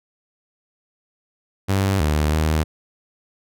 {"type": "tone with pitch steps", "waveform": "sawtooth", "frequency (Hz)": [97.4, 75.6, 78.1], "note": ["G2", "D#2", "D#2"], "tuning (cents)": [-11, -49, 7], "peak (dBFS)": -13, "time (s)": [1.68, 2.64], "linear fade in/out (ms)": 20, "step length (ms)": 320, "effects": []}